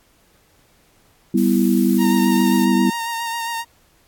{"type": "chord", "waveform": "sine", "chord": "E minor", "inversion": "first", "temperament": "equal", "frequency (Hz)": [196, 246.9, 329.6], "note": ["G3", "B3", "E4"], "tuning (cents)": [0, 0, 0], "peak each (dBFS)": [-17, -17, -19], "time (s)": [1.34, 2.9], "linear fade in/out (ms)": 5}
{"type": "noise", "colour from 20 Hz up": "blue", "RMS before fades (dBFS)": -33, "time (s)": [1.37, 2.65], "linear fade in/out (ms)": 10}
{"type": "tone with vibrato", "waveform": "sawtooth", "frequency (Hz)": 926, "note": "A#5", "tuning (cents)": -12, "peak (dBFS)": -19, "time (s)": [1.98, 3.65], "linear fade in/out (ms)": 50, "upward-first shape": "sine", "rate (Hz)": 7.4, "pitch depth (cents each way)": 24}
{"effects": ["pink hiss -57 dBFS RMS until 4.07 s", "AAC 64 kbps"]}